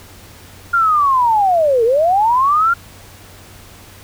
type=linear two-way sweep; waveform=sine; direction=down then up; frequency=1411 to 440 to 1411 Hz; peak=-10 dBFS; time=0.73-2.74 s; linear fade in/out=10 ms; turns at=1.84 s; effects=added 93 Hz sine -43 dBFS peak until 4.03 s + pink hiss -41 dBFS RMS until 4.03 s